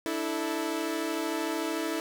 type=chord; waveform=sawtooth; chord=D suspended second; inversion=none; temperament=equal with one note detuned; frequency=293.7 / 327 / 440 Hz; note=D4 / E4 / A4; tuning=0 / -14 / 0 cents; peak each=-32 / -27 / -32 dBFS; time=0.06-2 s; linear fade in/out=0 ms; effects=none